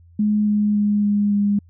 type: tone with pitch steps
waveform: sine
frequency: 210.3 / 208.6 / 206.9 / 205.3 / 203.6 Hz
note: G#3 / G#3 / G#3 / G#3 / G#3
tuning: +22 / +8 / -6 / -20 / -34 cents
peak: -15 dBFS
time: 0.19-1.59 s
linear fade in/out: 5 ms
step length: 280 ms
effects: added 85 Hz sine -46 dBFS peak until 1.69 s